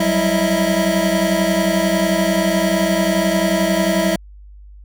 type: tone cluster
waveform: square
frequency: 184.5 / 195.8 / 328 / 629 / 660 Hz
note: F#3 / G3 / E4 / D#5 / E5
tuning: -5 / -2 / -9 / +19 / +2 cents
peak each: -22 dBFS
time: 0-4.16 s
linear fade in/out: 5 ms
effects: added 50 Hz sine -37 dBFS peak until 4.84 s